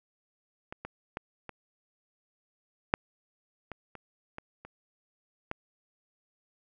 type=clicks; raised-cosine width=0.5 ms; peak=-24 / -23 / -19 / -25 / -7 / -24 / -29 / -24 / -30 / -18 dBFS; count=10; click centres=0.725 / 0.85 / 1.171 / 1.493 / 2.939 / 3.717 / 3.953 / 4.384 / 4.65 / 5.514 s; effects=none